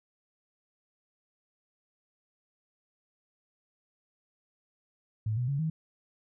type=tone with pitch steps; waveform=sine; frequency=108.6 / 123.32 / 140.03 / 159 Hz; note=A2 / B2 / C#3 / D#3; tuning=-22 / -2 / +18 / +38 cents; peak=-27 dBFS; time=5.26-5.7 s; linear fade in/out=5 ms; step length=110 ms; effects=none